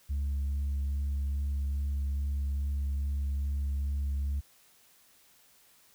sine tone with vibrato, 70 Hz, C#2, 18 cents sharp, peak -26 dBFS, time 0.09-4.41 s, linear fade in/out 20 ms, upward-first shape sine, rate 2.4 Hz, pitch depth 13 cents each way, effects tanh soft clip ceiling -27 dBFS + white hiss -62 dBFS RMS until 5.94 s

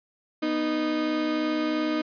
35% pulse tone pair together, 245.6 / 308.6 Hz, B3 / D#4, -9 / -14 cents, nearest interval major third, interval 395 cents, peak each -30 / -23 dBFS, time 0.42-2.02 s, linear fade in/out 10 ms, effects resampled to 11025 Hz

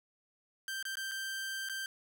sawtooth tone with dropouts, 1569 Hz, G6, 1 cent sharp, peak -33 dBFS, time 0.68-1.86 s, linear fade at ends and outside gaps 1 ms, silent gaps 0.827-0.852 / 0.955-0.97 / 1.113-1.117 / 1.688-1.696 s, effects none

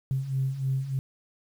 sine beating tone pair, 131.3 / 134.6 Hz, C3 / C3, +6 / +49 cents, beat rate 3.3 Hz, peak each -31 / -26 dBFS, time 0.11-0.99 s, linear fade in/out 0 ms, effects tanh soft clip ceiling -18 dBFS + 9-bit

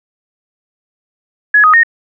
sine tone with pitch steps, 1686 / 1251 / 1848 Hz, G#6 / D#6 / A#6, +26 / +9 / -16 cents, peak -4 dBFS, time 1.54-1.834 s, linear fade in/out 5 ms, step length 98 ms, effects none

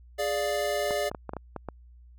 square chord, D diminished, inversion second, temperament equal, 415.3 / 587.3 / 698.5 Hz, Ab4 / D5 / F5, 0 / 0 / 0 cents, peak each -33 / -29 / -34 dBFS, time 0.18-1.1 s, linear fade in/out 20 ms
clicks, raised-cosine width 1 ms, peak -20 dBFS, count 8, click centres 0.908 / 1.115 / 1.148 / 1.293 / 1.335 / 1.367 / 1.563 / 1.687 s
effects added 60 Hz sine -49 dBFS peak until 2.18 s

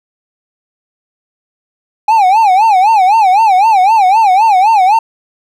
triangle tone with vibrato, 815 Hz, G#5, 33 cents flat, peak -3 dBFS, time 2.08-4.99 s, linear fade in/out 5 ms, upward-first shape sine, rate 3.9 Hz, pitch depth 190 cents each way, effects none

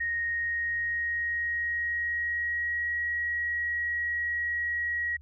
sine tone with pitch glide, 1864.7 to 1905 Hz, A#6 to A#6, 0 to +37 cents, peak -27 dBFS, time 0-5.17 s, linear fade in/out 10 ms, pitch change +37 cents, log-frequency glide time 0.26-2.95 s, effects added 73 Hz sine -48 dBFS peak until 5.21 s

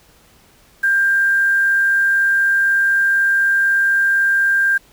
sine tone with quantisation, 1591 Hz, G6, 25 cents sharp, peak -12 dBFS, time 0.83-4.78 s, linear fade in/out 10 ms, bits 6, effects pink hiss -51 dBFS RMS until 4.92 s

